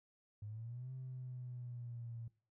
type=linear two-way sweep; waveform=triangle; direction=up then down; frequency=102.4 to 130.81 to 114.9 Hz; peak=-40 dBFS; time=0.42-2.28 s; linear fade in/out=5 ms; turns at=0.92 s; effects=noise-tail reverb RT60 0.4 s tail -24 dB re dry + tanh soft clip ceiling -42 dBFS